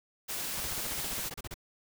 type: noise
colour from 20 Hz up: white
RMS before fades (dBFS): -36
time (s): 0.28-1.3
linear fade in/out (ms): 20
type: noise bursts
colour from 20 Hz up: pink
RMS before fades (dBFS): -40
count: 15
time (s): 0.57-1.542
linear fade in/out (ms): 5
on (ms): 34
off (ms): 33
effects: none